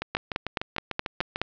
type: two click trains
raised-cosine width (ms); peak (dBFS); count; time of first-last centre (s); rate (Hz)
0.3; -13 / -9; 10 / 7; 0.02-1.359 / 0.15-1.416; 6.72 / 4.74
effects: low-pass 5000 Hz 12 dB/octave